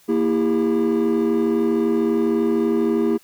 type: chord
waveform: triangle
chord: E diminished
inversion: second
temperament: equal with one note detuned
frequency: 233.1 / 329.6 / 402.3 Hz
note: Bb3 / E4 / G4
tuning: 0 / 0 / +45 cents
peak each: -18 dBFS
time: 0.08-3.18 s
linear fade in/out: 20 ms
effects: tanh soft clip ceiling -10 dBFS + white hiss -54 dBFS RMS until 3.23 s